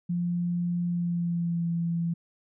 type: tone with pitch glide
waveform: sine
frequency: 174.4 to 168.85 Hz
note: F3 to E3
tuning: -2 to +42 cents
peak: -25 dBFS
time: 0.09-2.14 s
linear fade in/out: 10 ms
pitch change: -56 cents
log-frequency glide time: 0.86-1.71 s
effects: none